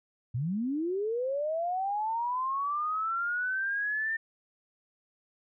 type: linear sweep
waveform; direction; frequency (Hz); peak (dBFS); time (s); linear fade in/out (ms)
sine; up; 110 to 1811; -28; 0.34-4.17; 10
effects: none